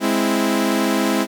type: chord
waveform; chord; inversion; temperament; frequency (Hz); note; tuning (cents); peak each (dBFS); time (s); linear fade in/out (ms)
sawtooth; Ab augmented; none; equal; 207.7 / 261.6 / 329.6; Ab3 / C4 / E4; 0 / 0 / 0; -17; 0-1.27; 50
effects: none